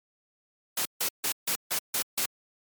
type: noise bursts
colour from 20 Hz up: white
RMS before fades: -28 dBFS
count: 7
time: 0.77-2.258 s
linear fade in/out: 5 ms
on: 84 ms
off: 150 ms
effects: high-pass 150 Hz 12 dB/octave + MP3 96 kbps